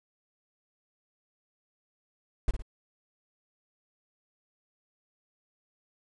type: noise with echo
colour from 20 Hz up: brown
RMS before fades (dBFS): -23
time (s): 2.48-2.51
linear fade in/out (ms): 2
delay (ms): 56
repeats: 2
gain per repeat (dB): -8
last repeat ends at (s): 2.622
effects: resampled to 24000 Hz